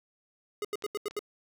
square tone bursts, 415.3 Hz, G#4, in tune, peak -31 dBFS, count 6, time 0.62-1.192 s, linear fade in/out 2 ms, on 27 ms, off 82 ms
clicks, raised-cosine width 0.2 ms, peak -30 dBFS, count 2, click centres 0.823 / 1.11 s
effects none

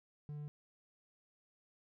triangle tone, 148 Hz, D3, 14 cents sharp, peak -40 dBFS, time 0.29-0.48 s, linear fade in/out 0 ms, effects none

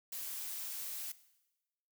blue noise, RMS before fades -42 dBFS, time 0.12-1.12 s, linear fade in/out 5 ms, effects noise-tail reverb RT60 1.0 s tail -17 dB re dry

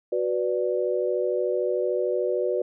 sine chord, B minor, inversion second, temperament equal, 370 / 493.9 / 587.3 Hz, F#4 / B4 / D5, 0 / 0 / 0 cents, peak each -26 / -26 / -28 dBFS, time 0.12-2.62 s, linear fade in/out 5 ms, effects none

